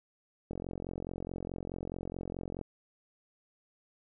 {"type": "click train", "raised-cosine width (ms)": 2, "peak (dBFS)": -25, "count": 95, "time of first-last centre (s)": [0.51, 2.613], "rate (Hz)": 44.7, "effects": []}